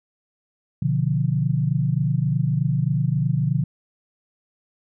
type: chord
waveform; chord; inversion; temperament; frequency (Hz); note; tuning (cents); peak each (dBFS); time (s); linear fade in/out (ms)
sine; B diminished; none; equal; 123.47 / 146.83 / 174.61; B2 / D3 / F3; 0 / 0 / 0; -23 / -21 / -25; 0.82-3.64; 5
effects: none